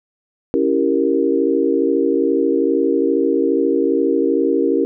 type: chord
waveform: sine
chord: C# diminished seventh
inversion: none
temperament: equal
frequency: 277.2 / 329.6 / 392 / 466.2 Hz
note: C#4 / E4 / G4 / Bb4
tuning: 0 / 0 / 0 / 0 cents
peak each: -19 dBFS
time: 0.54-4.85 s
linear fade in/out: 0 ms
effects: none